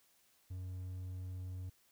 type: tone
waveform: triangle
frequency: 91.8 Hz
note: F#2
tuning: 13 cents flat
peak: -39 dBFS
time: 0.5-1.7 s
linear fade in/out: 10 ms
effects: white hiss -71 dBFS RMS until 1.91 s